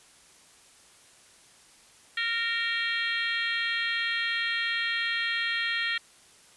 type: harmonic tone with a mistuned harmonic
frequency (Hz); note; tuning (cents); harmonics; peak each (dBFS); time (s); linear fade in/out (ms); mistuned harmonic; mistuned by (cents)
462.9; A#4; -12; 3 / 4 / 5 / 6 / 7 / 8 / 9; -36 / -29 / -35 / -38 / -33 / -41 / -39; 2.17-5.98; 5; 6; -25
effects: white hiss -56 dBFS RMS until 6.56 s + resampled to 24000 Hz